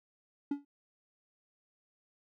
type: tone with exponential decay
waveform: triangle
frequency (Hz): 284.6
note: C#4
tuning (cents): +46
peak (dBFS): -25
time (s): 0.51-0.65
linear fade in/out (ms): 5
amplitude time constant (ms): 29
effects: none